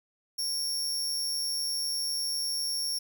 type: tone with amplitude modulation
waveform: sawtooth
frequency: 5500 Hz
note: F8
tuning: 27 cents flat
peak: -24 dBFS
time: 0.38-2.99 s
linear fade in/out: 10 ms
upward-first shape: sine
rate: 148 Hz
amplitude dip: 50%
effects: 9-bit